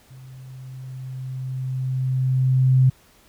sine tone with level ramp, 130 Hz, C3, 11 cents flat, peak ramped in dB -40 to -11 dBFS, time 0.1-2.9 s, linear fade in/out 10 ms, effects pink hiss -55 dBFS RMS until 3.28 s

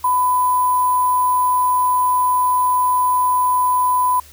sine tone with sample-and-hold, 1000 Hz, B5, 21 cents sharp, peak -13 dBFS, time 0.04-4.2 s, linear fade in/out 5 ms, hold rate 11025 Hz, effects added 73 Hz sine -46 dBFS peak until 4.32 s + white hiss -45 dBFS RMS until 4.32 s

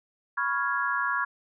sine chord, C# dominant seventh, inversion third, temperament equal, 987.8 / 1108.7 / 1396.9 / 1661.2 Hz, B5 / C#6 / E#6 / G#6, 0 / 0 / 0 / 0 cents, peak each -33 / -30 / -30 / -29 dBFS, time 0.37-1.25 s, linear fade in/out 10 ms, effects none

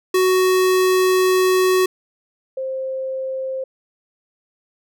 square / sine tone pair in turn, 371.5 / 526.6 Hz, F#4 / C5, +7 / +11 cents, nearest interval tritone, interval 604 cents, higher second, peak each -14 / -22 dBFS, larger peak first, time 0.14-1.86 / 2.57-3.64 s, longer first, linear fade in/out 5 ms, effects none

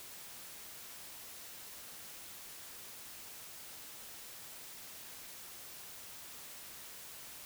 silence, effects white hiss -50 dBFS RMS until 7.45 s

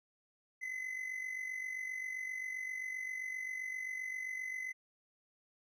triangle tone with amplitude modulation, 2033 Hz, B6, 50 cents sharp, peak -34 dBFS, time 0.61-4.73 s, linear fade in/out 20 ms, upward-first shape sine, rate 47.6 Hz, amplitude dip 60%, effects none

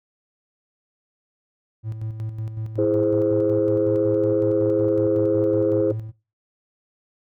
triangle tone with tremolo, 110 Hz, A2, in tune, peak -23 dBFS, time 1.83-6.12 s, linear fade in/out 50 ms, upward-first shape square, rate 5.4 Hz, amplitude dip 50%
sine chord, E augmented, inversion none, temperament equal, 329.6 / 415.3 / 523.3 Hz, E4 / G#4 / B#4, 0 / 0 / 0 cents, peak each -21 dBFS, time 2.78-5.92 s, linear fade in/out 5 ms
effects noise-tail reverb RT60 0.3 s tail -20 dB re dry + tanh soft clip ceiling -10 dBFS

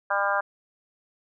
harmonic tone, 200 Hz, G3, 35 cents sharp, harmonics 3 / 4 / 5 / 6 / 7 / 8, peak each -29 / -29 / -29 / -29 / -29 / -29 dBFS, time 0.1-0.41 s, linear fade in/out 10 ms, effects none

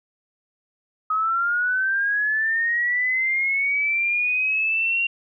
sine linear sweep, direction up, 1261 to 2770 Hz, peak -19 dBFS, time 1.1-5.07 s, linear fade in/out 5 ms, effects none

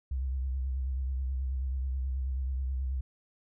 sine tone with vibrato, 65.41 Hz, C2, in tune, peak -29 dBFS, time 0.11-3.01 s, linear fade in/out 5 ms, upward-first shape triangle, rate 9.3 Hz, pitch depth 74 cents each way, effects none

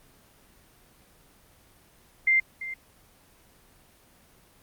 sine tone with echo, 2093 Hz, C7, in tune, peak -18 dBFS, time 2.27-2.4 s, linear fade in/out 5 ms, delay 340 ms, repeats 1, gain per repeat -14 dB, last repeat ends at 2.74 s, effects pink hiss -58 dBFS RMS until 4.62 s + Opus 24 kbps

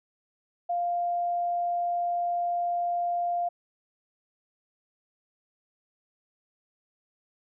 sine tone, 698.5 Hz, F5, in tune, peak -25 dBFS, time 0.69-3.49 s, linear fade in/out 10 ms, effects none

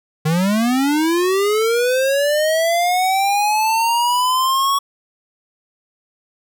square linear sweep, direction up, 150.6 to 1119 Hz, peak -15 dBFS, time 0.25-4.79 s, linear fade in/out 10 ms, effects none

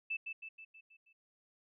sine tone with echo, 2637 Hz, E7, in tune, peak -34 dBFS, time 0.1-0.17 s, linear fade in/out 10 ms, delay 160 ms, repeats 6, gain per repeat -5 dB, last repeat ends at 1.13 s, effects none

